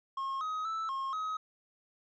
triangle tone with pitch steps, 1079 / 1262 / 1317 / 1076 / 1269 Hz, C#6 / D#6 / E6 / C6 / D#6, -47 / +24 / -2 / +48 / +34 cents, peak -31 dBFS, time 0.17-1.37 s, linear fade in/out 5 ms, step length 240 ms, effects resampled to 16000 Hz + 12-bit

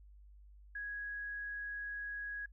sine tone, 1661.2 Hz, G#6, in tune, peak -39 dBFS, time 0.75-2.46 s, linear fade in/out 5 ms, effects noise-tail reverb RT60 0.1 s tail -23 dB re dry + added 50 Hz sine -55 dBFS peak until 2.52 s

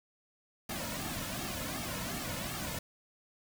pink noise with flanger, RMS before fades -38 dBFS, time 0.69-2.79 s, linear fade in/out 5 ms, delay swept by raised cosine 2 to 2.59 ms, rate 2.7 Hz, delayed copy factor -0.75, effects none

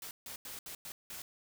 white noise bursts at uneven times, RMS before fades -45 dBFS, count 6, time 0.02-0.11 / 0.26-0.36 / 0.45-0.59 / 0.66-0.75 / 0.85-0.92 / 1.1-1.22 s, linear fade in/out 2 ms, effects none

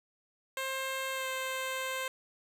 10% pulse tone with pitch glide, 530 to 523.3 Hz, C5 to C5, +22 to 0 cents, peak -25 dBFS, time 0.57-2.08 s, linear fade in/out 2 ms, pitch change -22 cents, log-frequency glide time 1.13-1.27 s, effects none

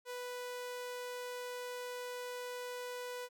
sawtooth tone, 493.9 Hz, B4, in tune, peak -37 dBFS, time 0.05-3.29 s, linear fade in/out 50 ms, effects none

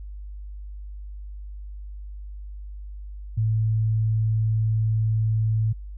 sine tone, 110 Hz, A2, in tune, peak -19 dBFS, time 3.37-5.73 s, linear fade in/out 10 ms, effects added 50 Hz sine -34 dBFS peak until 5.97 s

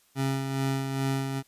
25% pulse tone with tremolo, 135.3 Hz, C#3, 42 cents flat, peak -21 dBFS, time 0.15-1.43 s, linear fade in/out 50 ms, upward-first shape sine, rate 2.4 Hz, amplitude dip 45%, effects white hiss -64 dBFS RMS until 1.47 s + resampled to 32000 Hz

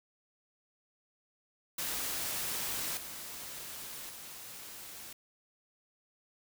white noise with level steps, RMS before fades -36 / -44 / -47 dBFS, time 1.78-5.13 s, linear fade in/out 5 ms, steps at 2.97 / 4.09 s, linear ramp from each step 2 ms, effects none

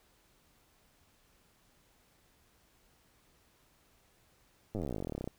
slowing click train, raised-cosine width 2 ms, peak -24 dBFS, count 29, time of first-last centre 4.75-5.276 s, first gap 9 ms, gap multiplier 1.05, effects pink hiss -68 dBFS RMS until 5.38 s

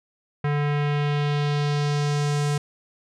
square tone with low-pass filter sweep, 146.1 Hz, D3, 9 cents flat, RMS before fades -23 dBFS, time 0.44-2.58 s, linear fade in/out 5 ms, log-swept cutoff 2000 to 8400 Hz, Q 1.5, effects none

